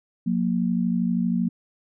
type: tone pair together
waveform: sine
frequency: 180.4 / 233.1 Hz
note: F#3 / A#3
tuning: -44 / 0 cents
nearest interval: major third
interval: 444 cents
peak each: -23 dBFS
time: 0.26-1.49 s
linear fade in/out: 10 ms
effects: none